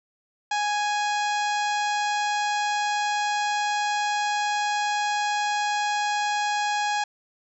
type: harmonic tone with a mistuned harmonic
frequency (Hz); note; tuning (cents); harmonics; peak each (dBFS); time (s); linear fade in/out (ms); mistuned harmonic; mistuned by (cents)
830.6; G#5; 0; 1 / 2 / 3 / 4 / 5 / 6 / 7 / 8 / 9; -24 / -30 / -34 / -36 / -38 / -40 / -41 / -42 / -43; 0.51-7.04; 5; 7; -19
effects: none